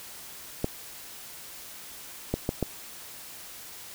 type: clicks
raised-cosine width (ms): 2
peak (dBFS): -12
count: 4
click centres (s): 0.644 / 2.34 / 2.491 / 2.627
effects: white hiss -44 dBFS RMS until 3.94 s